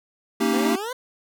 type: chord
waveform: square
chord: Eb dominant seventh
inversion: second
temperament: equal with one note detuned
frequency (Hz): 229.1 / 277.2 / 311.1 / 392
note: Bb3 / Db4 / Eb4 / G4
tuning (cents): -30 / 0 / 0 / 0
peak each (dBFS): -24 / -27 / -27 / -25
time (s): 0.4-0.76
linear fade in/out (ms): 10
type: exponential sweep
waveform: 20% pulse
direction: up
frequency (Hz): 235.2 to 523.3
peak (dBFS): -23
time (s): 0.53-0.93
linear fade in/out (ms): 5
effects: none